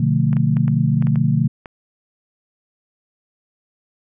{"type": "chord", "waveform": "sine", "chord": "B half-diminished seventh", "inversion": "none", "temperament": "just", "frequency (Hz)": [123.47, 148.16, 177.8, 222.2], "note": ["B2", "D3", "F3", "A3"], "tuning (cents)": [0, 16, 31, 17], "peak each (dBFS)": [-19, -17, -22, -21], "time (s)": [0, 1.48], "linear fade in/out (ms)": 5}
{"type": "clicks", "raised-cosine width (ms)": 0.5, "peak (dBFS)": -19, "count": 8, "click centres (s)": [0.33, 0.368, 0.569, 0.68, 1.024, 1.07, 1.158, 1.658]}
{"effects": []}